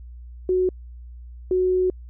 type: tone pair in turn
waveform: sine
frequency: 368.5 / 368.5 Hz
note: F#4 / F#4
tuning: -7 / -7 cents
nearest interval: unison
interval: 0 cents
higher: neither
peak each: -17 dBFS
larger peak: neither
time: 0.49-0.69 / 1.51-1.9 s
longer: second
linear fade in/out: 2 ms
effects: added 60 Hz sine -37 dBFS peak until 2.09 s